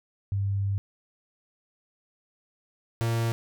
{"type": "tone pair in turn", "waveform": ["sine", "45% pulse"], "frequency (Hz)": [99.1, 115.38], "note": ["G2", "A#2"], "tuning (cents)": [19, -17], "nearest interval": "minor third", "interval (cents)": 264, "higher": "second", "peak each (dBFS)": [-24, -24], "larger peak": "neither", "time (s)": [[0.32, 0.78], [3.01, 3.32]], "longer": "first", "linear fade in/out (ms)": 0, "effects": []}